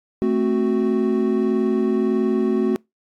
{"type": "chord", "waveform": "triangle", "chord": "F# diminished", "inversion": "first", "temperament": "equal", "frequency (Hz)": [220, 261.6, 370], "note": ["A3", "C4", "F#4"], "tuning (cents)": [0, 0, 0], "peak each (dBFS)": [-19, -21, -18], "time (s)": [0.22, 2.76], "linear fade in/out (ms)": 0, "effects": ["noise-tail reverb RT60 0.2 s tail -26 dB re dry", "AAC 64 kbps"]}